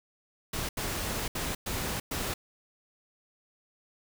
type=noise bursts at uneven times; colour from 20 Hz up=pink; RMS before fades=-33 dBFS; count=5; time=0.53-0.69 / 0.77-1.28 / 1.35-1.55 / 1.66-2 / 2.11-2.34 s; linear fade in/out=5 ms; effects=none